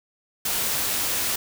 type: noise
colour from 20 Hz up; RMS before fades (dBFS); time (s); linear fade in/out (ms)
white; -25; 0.45-1.36; 5
effects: none